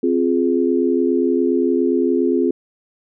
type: chord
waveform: sine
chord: F minor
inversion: second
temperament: just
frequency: 261.9 / 349.2 / 419.1 Hz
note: C4 / F4 / Ab4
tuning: +2 / 0 / +16 cents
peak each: -18 / -18 / -20 dBFS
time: 0.03-2.51 s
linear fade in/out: 5 ms
effects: none